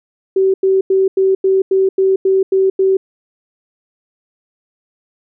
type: tone bursts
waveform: sine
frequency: 382.9 Hz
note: G4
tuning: 41 cents flat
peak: -9 dBFS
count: 10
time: 0.36-2.97 s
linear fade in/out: 5 ms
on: 180 ms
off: 90 ms
effects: none